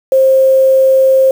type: tone with quantisation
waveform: sine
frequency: 530 Hz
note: C5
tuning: 22 cents sharp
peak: -5 dBFS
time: 0.12-1.31 s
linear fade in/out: 2 ms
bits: 5
effects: none